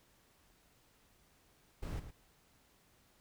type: noise with echo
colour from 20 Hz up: brown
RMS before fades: -40 dBFS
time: 1.82-2 s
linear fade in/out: 10 ms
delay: 110 ms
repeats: 1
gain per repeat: -10 dB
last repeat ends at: 2.11 s
effects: pink hiss -69 dBFS RMS until 3.2 s